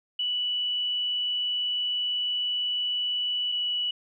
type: tone pair in turn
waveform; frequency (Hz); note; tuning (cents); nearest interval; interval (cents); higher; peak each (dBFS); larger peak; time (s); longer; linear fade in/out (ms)
sine; 2958 / 2946; F#7 / F#7; -1 / -8; unison; 7; first; -25; neither; 0.19-3.52 / 3.52-3.91; first; 5
effects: none